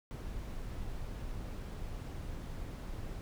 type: noise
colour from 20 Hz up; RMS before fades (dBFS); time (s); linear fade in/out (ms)
brown; -41; 0.11-3.21; 0
effects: none